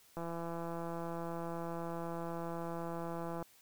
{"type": "click train", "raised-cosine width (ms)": 1, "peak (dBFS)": -28, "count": 548, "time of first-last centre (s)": [0.17, 3.426], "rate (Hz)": 168, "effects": ["white hiss -64 dBFS RMS until 3.61 s"]}